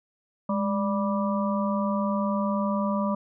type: harmonic tone with a mistuned harmonic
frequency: 196 Hz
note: G3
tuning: in tune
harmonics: 1 / 3 / 5 / 6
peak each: -25 / -30 / -32 / -33 dBFS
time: 0.49-3.15 s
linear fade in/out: 5 ms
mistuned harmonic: 1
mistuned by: +83 cents
effects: none